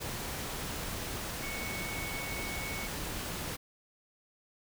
sine tone in noise, 2217 Hz, C#7, in tune, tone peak -40 dBFS, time 1.42-2.88 s, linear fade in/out 20 ms, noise pink, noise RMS -38 dBFS, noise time 0-3.57 s, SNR -5 dB, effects none

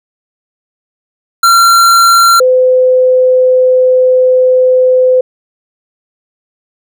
square / sine tone pair in turn, 1369 / 509.8 Hz, F6 / C5, -35 / -45 cents, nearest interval octave + perfect fourth, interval 1710 cents, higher first, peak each -4 dBFS, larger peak neither, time 1.43-2.4 / 2.4-5.21 s, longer second, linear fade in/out 5 ms, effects none

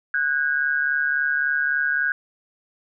sine tone pair together, 1480 / 1623.6 Hz, F#6 / G#6, 0 / -40 cents, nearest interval major second, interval 160 cents, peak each -22 / -22 dBFS, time 0.14-2.12 s, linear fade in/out 2 ms, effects none

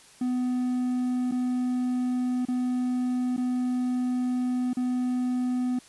triangle tone with dropouts, 250 Hz, B3, 21 cents sharp, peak -22 dBFS, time 0.21-5.79 s, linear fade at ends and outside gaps 5 ms, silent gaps 1.313-1.32 / 2.453-2.484 / 3.366-3.377 / 4.733-4.769 s, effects white hiss -53 dBFS RMS until 5.88 s + resampled to 24000 Hz

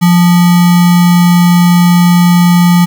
sine tone with sample-and-hold, 175.4 Hz, F3, 8 cents sharp, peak -3 dBFS, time 0.01-2.86 s, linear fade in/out 20 ms, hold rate 1050 Hz, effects none

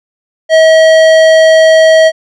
sine tone with tanh clipping, 640 Hz, D#5, 49 cents sharp, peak -4 dBFS, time 0.49-2.12 s, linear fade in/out 50 ms, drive 16 dB, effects none

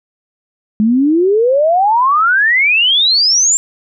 sine exponential sweep, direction up, 207.7 to 7459 Hz, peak -8 dBFS, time 0.8-3.57 s, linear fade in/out 0 ms, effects none

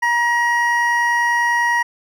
triangle tone pair together, 950 / 1900 Hz, A#5 / A#6, +33 / +33 cents, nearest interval octave, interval 1200 cents, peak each -16 / -15 dBFS, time 0.02-1.83 s, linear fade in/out 10 ms, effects none

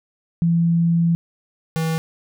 sine / square tone pair in turn, 168.4 / 161.57 Hz, E3 / E3, +37 / -34 cents, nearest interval minor second, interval 71 cents, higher first, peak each -14 / -20 dBFS, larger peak first, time 0.42-1.15 / 1.76-1.98 s, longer first, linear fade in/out 0 ms, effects none

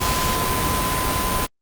sine tone in noise, 1019 Hz, C6, 46 cents flat, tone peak -24 dBFS, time 0-1.47 s, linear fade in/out 20 ms, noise pink, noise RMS -22 dBFS, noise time 0-1.47 s, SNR -5 dB, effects Opus 48 kbps

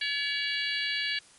harmonic tone with a mistuned harmonic, 569 Hz, C#5, 45 cents sharp, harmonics 3 / 4 / 5 / 6 / 7 / 8, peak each -33 / -34 / -35 / -36 / -36 / -37 dBFS, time 0.01-1.19 s, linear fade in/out 5 ms, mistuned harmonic 6, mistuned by -31 cents, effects white hiss -56 dBFS RMS until 1.38 s + MP3 48 kbps

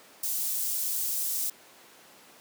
white high-pass noise, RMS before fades -30 dBFS, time 0.23-1.5 s, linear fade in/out 5 ms, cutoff 6900 Hz, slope 12 dB/octave, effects pink hiss -53 dBFS RMS until 2.4 s + high-pass 300 Hz 12 dB/octave

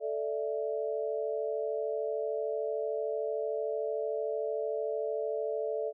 sine chord, A suspended fourth, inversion none, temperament just, 440 / 586.7 / 660 Hz, A4 / D5 / E5, 0 / -2 / +2 cents, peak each -33 / -35 / -37 dBFS, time 0-5.93 s, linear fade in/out 50 ms, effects none

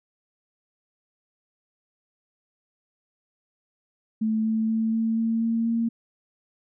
sine tone with pitch steps, 219.3 / 221.1 / 222.9 / 224.7 / 226.5 / 228.3 / 230.2 Hz, A3 / A3 / A3 / A3 / A#3 / A#3 / A#3, -6 / +9 / +23 / +37 / -50 / -36 / -22 cents, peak -21 dBFS, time 4.21-5.89 s, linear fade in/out 10 ms, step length 240 ms, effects none

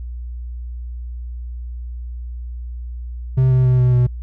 triangle tone with pitch steps, 130 / 128.36 / 126.74 / 125.14 / 123.56 Hz, C3 / C3 / B2 / B2 / B2, -11 / -33 / +45 / +23 / +1 cents, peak -9 dBFS, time 3.37-4.07 s, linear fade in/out 10 ms, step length 140 ms, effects added 60 Hz sine -26 dBFS peak until 4.22 s

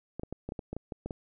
clicks, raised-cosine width 2 ms, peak -23 dBFS, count 11, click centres 0.196 / 0.234 / 0.326 / 0.49 / 0.521 / 0.592 / 0.73 / 0.766 / 0.922 / 1.06 / 1.108 s, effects none

